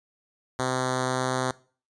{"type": "tone with notch filter", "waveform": "5% pulse", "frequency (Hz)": 128.7, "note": "C3", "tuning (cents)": -28, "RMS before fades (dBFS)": -27, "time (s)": [0.59, 1.51], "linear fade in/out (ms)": 2, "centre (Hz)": 2600, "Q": 1.3, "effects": ["noise-tail reverb RT60 0.4 s tail -20 dB re dry", "resampled to 22050 Hz"]}